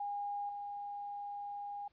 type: tone with level steps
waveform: sine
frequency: 814 Hz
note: G#5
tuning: 35 cents flat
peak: -36 / -40 dBFS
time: 0-1.88 s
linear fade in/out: 5 ms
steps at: 0.49 s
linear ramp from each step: 2 ms
effects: pink hiss -75 dBFS RMS until 1.92 s + resampled to 11025 Hz